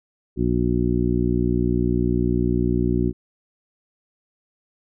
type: harmonic tone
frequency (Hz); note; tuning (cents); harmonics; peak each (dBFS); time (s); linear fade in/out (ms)
60; B1; -49; 1 / 2 / 3 / 4 / 5 / 6; -25 / -25 / -25 / -25 / -25 / -25; 0.36-3.13; 50
effects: none